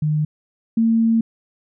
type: tone pair in turn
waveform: sine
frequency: 152.1 / 226.8 Hz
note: D#3 / A#3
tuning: -39 / -47 cents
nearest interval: perfect fifth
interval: 692 cents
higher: second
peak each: -16 / -13 dBFS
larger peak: second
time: 0.02-0.25 / 0.77-1.21 s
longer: second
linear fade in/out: 5 ms
effects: none